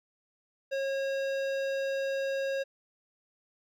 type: tone with hard clipping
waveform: sine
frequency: 544 Hz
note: C#5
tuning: 33 cents flat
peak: -31 dBFS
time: 0.71-2.64 s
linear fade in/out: 20 ms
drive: 15 dB
effects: none